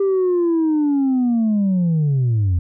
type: linear sweep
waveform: sine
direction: down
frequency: 396.7 to 83 Hz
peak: -12 dBFS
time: 0-2.59 s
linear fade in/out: 5 ms
effects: tanh soft clip ceiling -13 dBFS